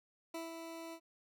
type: tone with ADSR envelope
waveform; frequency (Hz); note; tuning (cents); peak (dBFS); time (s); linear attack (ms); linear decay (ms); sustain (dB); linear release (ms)
20% pulse; 329.6; E4; 0; -35; 0.34-1; 6; 160; -5; 68
effects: none